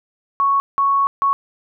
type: tone bursts at uneven times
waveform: sine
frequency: 1108.7 Hz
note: C#6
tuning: in tune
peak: -13 dBFS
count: 3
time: 0.4-0.6 / 0.78-1.07 / 1.22-1.33 s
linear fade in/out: 0 ms
effects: none